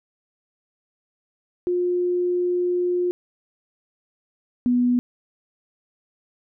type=tone pair in turn; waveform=sine; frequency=356.1 / 245.7 Hz; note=F4 / B3; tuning=+34 / -9 cents; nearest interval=tritone; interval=643 cents; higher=first; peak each=-19 / -16 dBFS; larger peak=second; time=1.67-3.11 / 4.66-4.99 s; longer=first; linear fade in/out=0 ms; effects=none